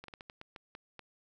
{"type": "slowing click train", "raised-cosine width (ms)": 0.3, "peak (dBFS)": -30, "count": 9, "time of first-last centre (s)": [0.04, 0.993], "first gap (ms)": 43, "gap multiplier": 1.28, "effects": []}